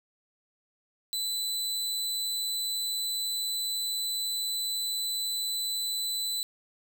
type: tone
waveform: sawtooth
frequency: 3998 Hz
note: B7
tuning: 20 cents sharp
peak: -26 dBFS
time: 1.13-6.43 s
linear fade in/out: 0 ms
effects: none